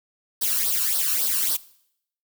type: noise with flanger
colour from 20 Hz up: blue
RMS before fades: -23 dBFS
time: 0.41-1.57 s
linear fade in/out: 10 ms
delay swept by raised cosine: 0.21 to 0.74 ms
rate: 3.6 Hz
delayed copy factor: +0.75
effects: noise-tail reverb RT60 0.7 s tail -20 dB re dry